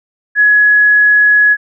sine tone, 1684 Hz, G#6, 24 cents sharp, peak -5 dBFS, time 0.35-1.57 s, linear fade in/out 50 ms, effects none

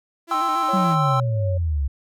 sawtooth tone with vibrato, 323.3 Hz, E4, 34 cents flat, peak -27 dBFS, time 0.27-0.97 s, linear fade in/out 50 ms, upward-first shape square, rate 7 Hz, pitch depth 70 cents each way
triangle chord, C major, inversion second, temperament equal, 784 / 1046.5 / 1318.5 Hz, G5 / C6 / E6, 0 / 0 / 0 cents, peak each -23 / -23 / -20 dBFS, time 0.31-1.2 s, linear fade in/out 2 ms
sine tone with tremolo, 554 Hz, C#5, 1 cent flat, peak -26 dBFS, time 0.68-1.58 s, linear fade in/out 10 ms, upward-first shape triangle, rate 2.8 Hz, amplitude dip 55%
sine exponential sweep, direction down, 196 to 66.3 Hz, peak -19 dBFS, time 0.73-1.88 s, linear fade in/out 10 ms
effects none

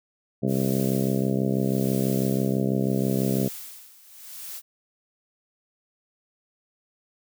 harmonic tone, 66.1 Hz, C2, 18 cents sharp, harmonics 2 / 3 / 4 / 5 / 6 / 7 / 8 / 9 / 10, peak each -27 / -25 / -29 / -35 / -30 / -36 / -35 / -38 / -38 dBFS, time 0.42-3.49 s, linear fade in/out 20 ms
blue noise with tremolo, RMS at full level -36 dBFS, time 0.47-4.62 s, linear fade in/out 50 ms, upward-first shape sine, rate 0.78 Hz, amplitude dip 85%
effects none

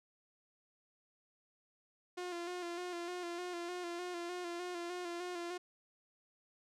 sawtooth tone with vibrato, 351.4 Hz, F4, 11 cents sharp, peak -36 dBFS, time 2.17-5.58 s, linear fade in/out 10 ms, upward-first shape square, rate 3.3 Hz, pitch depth 35 cents each way, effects low-pass 8000 Hz 12 dB/octave

